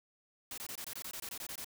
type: noise bursts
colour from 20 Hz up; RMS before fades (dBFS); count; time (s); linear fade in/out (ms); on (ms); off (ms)
white; -43; 13; 0.51-1.645; 2; 67; 22
effects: none